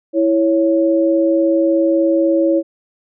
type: tone pair together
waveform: sine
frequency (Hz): 329.6 / 554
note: E4 / C#5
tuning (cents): 0 / -1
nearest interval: major sixth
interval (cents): 899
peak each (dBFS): -13 / -15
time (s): 0.13-2.63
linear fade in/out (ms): 50
effects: none